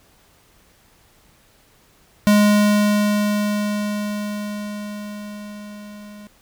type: tone with level ramp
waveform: square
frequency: 207.7 Hz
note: G#3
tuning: in tune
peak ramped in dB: -11 to -38 dBFS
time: 2.27-6.27 s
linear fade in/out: 0 ms
effects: pink hiss -55 dBFS RMS until 6.41 s